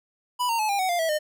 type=tone with pitch steps; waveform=square; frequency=987.8 / 921.6 / 859.9 / 802.3 / 748.6 / 698.5 / 651.7 / 608.1 Hz; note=B5 / A#5 / A5 / G5 / F#5 / F5 / E5 / D#5; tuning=0 / -20 / -40 / +40 / +20 / 0 / -20 / -40 cents; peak=-23 dBFS; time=0.39-1.19 s; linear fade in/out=20 ms; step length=100 ms; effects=none